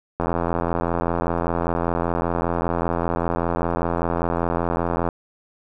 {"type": "click train", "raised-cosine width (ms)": 1, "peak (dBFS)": -8, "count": 417, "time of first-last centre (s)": [0.2, 5.088], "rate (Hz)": 85.1, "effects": []}